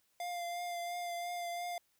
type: tone with vibrato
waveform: square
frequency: 698.5 Hz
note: F5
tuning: in tune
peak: -38 dBFS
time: 0.2-1.78 s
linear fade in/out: 2 ms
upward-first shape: triangle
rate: 2.9 Hz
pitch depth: 24 cents each way
effects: white hiss -75 dBFS RMS until 1.99 s